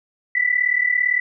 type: tone pair together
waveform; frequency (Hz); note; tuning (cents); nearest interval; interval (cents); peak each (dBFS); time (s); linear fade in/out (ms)
sine; 1960 / 1997.7; B6 / B6; -14 / +19; unison; 33; -19; 0.35-1.2; 5
effects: none